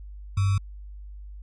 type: tone with sample-and-hold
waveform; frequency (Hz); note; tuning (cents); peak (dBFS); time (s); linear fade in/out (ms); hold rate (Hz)
sine; 98; G2; 0; -19; 0.37-0.58; 5; 1225
effects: added 50 Hz sine -38 dBFS peak until 1.42 s + resampled to 22050 Hz